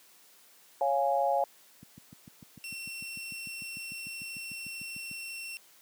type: chord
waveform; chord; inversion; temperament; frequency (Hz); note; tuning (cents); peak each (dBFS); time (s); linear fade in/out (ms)
sine; Db major; none; equal; 554.4 / 698.5 / 830.6; Db5 / F5 / Ab5; 0 / 0 / 0; -29; 0.81-1.44; 2
type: click train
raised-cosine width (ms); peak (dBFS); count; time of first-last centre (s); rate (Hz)
5; -30; 23; 1.83-5.114; 6.7
type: tone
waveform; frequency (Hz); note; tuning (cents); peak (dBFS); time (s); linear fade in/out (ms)
sawtooth; 2713; E7; +49; -35; 2.64-5.57; 0
effects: white hiss -59 dBFS RMS until 5.81 s + high-pass 200 Hz 12 dB/octave